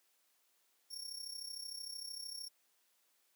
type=tone with amplitude modulation; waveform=sawtooth; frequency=5500 Hz; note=F8; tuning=27 cents flat; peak=-38 dBFS; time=0.9-2.49 s; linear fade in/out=20 ms; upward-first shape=sine; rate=33.2 Hz; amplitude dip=70%; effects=white hiss -75 dBFS RMS until 3.35 s + high-pass 300 Hz 12 dB/octave